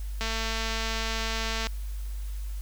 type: click train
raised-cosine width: 0.2 ms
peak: -14 dBFS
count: 328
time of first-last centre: 0.21-1.67 s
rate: 224 Hz
effects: added 50 Hz sine -31 dBFS peak until 2.61 s + white hiss -52 dBFS RMS until 2.61 s